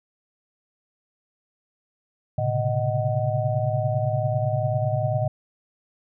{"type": "tone cluster", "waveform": "sine", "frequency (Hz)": [111.7, 129.3, 139.4, 621, 746], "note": ["A2", "C3", "C#3", "D#5", "F#5"], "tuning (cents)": [27, -20, 10, -3, 14], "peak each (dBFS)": [-25, -28, -29, -26, -31], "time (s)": [2.38, 5.28], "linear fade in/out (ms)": 5, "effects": []}